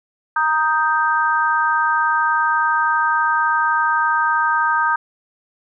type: chord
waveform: sine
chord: Eb major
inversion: second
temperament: equal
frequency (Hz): 932.3 / 1244.5 / 1568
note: Bb5 / Eb6 / G6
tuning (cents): 0 / 0 / 0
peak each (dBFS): -19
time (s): 0.36-4.96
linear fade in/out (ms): 5
effects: none